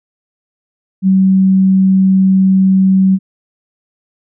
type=tone; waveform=sine; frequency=190.3 Hz; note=F#3; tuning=49 cents sharp; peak=-6 dBFS; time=1.02-3.19 s; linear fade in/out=50 ms; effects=none